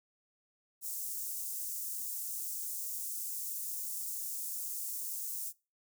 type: high-pass noise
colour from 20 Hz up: white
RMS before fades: -39 dBFS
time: 0.81-5.53 s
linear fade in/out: 50 ms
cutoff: 6700 Hz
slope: 24 dB/octave
effects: noise-tail reverb RT60 0.3 s tail -23 dB re dry